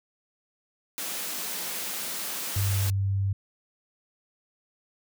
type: high-pass noise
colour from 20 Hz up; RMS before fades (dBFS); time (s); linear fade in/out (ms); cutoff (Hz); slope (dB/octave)
white; -33; 0.98-2.9; 0; 150; 48
type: tone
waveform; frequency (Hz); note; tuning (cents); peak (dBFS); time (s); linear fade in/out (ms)
sine; 98; G2; 0; -23; 2.56-3.33; 5
effects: none